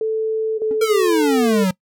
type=tone; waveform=sine; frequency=440 Hz; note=A4; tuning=in tune; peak=-17 dBFS; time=0.01-0.62 s; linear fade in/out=2 ms
type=tone with pitch glide; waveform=sine; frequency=435.6 to 446.3 Hz; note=A4 to A4; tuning=-17 to +25 cents; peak=-16 dBFS; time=0.57-1.65 s; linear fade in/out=20 ms; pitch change=+42 cents; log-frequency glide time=1.13-1.43 s
type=tone with exponential decay; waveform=triangle; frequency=277.2 Hz; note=C#4; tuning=in tune; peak=-22 dBFS; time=0.71-0.81 s; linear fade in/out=1 ms; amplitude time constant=21 ms
type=exponential sweep; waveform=square; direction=down; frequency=466.2 to 180 Hz; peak=-16 dBFS; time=0.81-1.71 s; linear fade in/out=5 ms
effects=noise-tail reverb RT60 0.1 s tail -22 dB re dry